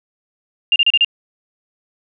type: tone bursts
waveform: sine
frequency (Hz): 2800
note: F7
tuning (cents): +4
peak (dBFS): -9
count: 5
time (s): 0.72-1.047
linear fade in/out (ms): 2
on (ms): 39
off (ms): 33
effects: none